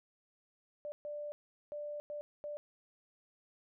sine tone bursts at uneven times, 590 Hz, D5, 8 cents sharp, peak -39 dBFS, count 5, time 0.85-0.92 / 1.05-1.32 / 1.72-2 / 2.1-2.21 / 2.44-2.57 s, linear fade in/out 0 ms, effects none

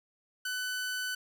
sawtooth tone, 1500 Hz, F#6, 23 cents sharp, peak -29 dBFS, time 0.45-1.15 s, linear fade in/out 5 ms, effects none

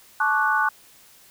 sine chord, D major seventh, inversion second, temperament equal with one note detuned, 868.9 / 1108.7 / 1174.7 / 1480 Hz, A5 / C#6 / D6 / F#6, -22 / 0 / 0 / 0 cents, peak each -24 / -26 / -26 / -21 dBFS, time 0.2-0.69 s, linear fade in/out 5 ms, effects white hiss -52 dBFS RMS until 1.3 s

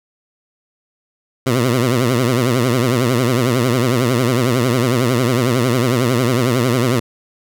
15% pulse tone with vibrato, 123.47 Hz, B2, in tune, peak -7 dBFS, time 1.46-7 s, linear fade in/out 10 ms, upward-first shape triangle, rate 11 Hz, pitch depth 160 cents each way, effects none

